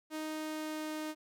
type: tone with pitch glide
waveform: sawtooth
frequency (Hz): 311.1 to 309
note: D#4 to D#4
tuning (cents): 0 to -12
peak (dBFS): -33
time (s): 0.1-1.15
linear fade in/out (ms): 50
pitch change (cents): -12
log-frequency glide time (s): 0.27-0.91
effects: none